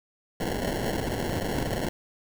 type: noise with sample-and-hold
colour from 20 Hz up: blue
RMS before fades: -29 dBFS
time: 0.4-1.89 s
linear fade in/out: 5 ms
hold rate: 1225 Hz
effects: none